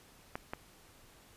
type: clicks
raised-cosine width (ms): 0.5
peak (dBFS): -22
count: 2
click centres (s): 0.355 / 0.535
effects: pink hiss -60 dBFS RMS until 1.36 s + resampled to 32000 Hz